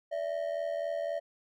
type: ring-modulated tone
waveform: triangle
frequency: 622 Hz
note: D#5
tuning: 1 cent flat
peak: -26 dBFS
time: 0.11-1.2 s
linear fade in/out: 20 ms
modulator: 41.9 Hz
effects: none